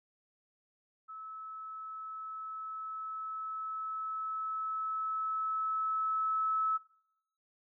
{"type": "tone with level ramp", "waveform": "sine", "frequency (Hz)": 1300, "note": "E6", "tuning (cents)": -24, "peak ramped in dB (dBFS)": [-43, -28], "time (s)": [1.08, 6.78], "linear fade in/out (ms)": 20, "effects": ["noise-tail reverb RT60 0.7 s tail -19 dB re dry"]}